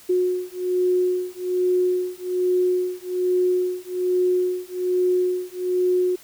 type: beating tone pair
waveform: sine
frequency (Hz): 362.8 / 364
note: F#4 / F#4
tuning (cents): -34 / -28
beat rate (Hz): 1.2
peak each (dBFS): -22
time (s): 0.09-6.16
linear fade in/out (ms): 10
effects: white hiss -48 dBFS RMS until 6.23 s